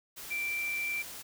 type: tone in noise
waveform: sine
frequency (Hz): 2349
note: D7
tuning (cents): 0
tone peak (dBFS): -31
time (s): 0.3-1.03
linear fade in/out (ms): 20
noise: white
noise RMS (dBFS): -44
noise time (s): 0.16-1.23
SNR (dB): +10
effects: none